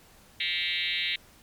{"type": "tone with frequency modulation", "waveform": "sine", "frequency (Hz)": 2960, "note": "F#7", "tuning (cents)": 0, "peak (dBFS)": -26, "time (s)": [0.4, 1.16], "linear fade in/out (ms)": 5, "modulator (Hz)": 170, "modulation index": 6, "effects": ["pink hiss -56 dBFS RMS until 1.42 s", "MP3 96 kbps"]}